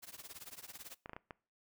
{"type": "noise with tremolo", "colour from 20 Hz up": "white", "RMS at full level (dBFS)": -47, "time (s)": [0.02, 0.96], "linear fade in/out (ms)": 20, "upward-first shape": "triangle", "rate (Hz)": 18, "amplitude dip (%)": 100}
{"type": "clicks", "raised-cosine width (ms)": 0.5, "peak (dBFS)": -30, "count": 5, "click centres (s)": [1.059, 1.095, 1.133, 1.165, 1.308]}
{"effects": ["noise-tail reverb RT60 0.4 s tail -23 dB re dry"]}